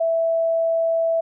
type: tone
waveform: sine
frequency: 659.3 Hz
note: E5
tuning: in tune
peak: -17 dBFS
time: 0-1.21 s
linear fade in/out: 10 ms
effects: none